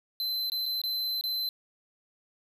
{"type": "tone with dropouts", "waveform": "square", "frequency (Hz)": 4064, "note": "B7", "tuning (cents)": 49, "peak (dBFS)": -29, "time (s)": [0.2, 1.49], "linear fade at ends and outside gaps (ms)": 1, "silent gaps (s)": [[0.499, 0.519], [0.657, 0.662], [0.816, 0.837], [1.211, 1.238]], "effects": []}